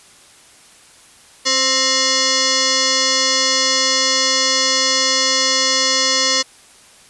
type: tone with frequency modulation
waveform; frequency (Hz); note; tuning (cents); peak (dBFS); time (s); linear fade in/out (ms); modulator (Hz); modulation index
sine; 523.3; C5; 0; -13; 1.45-6.43; 20; 791; 7.5
effects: white hiss -46 dBFS RMS until 7.09 s + resampled to 24000 Hz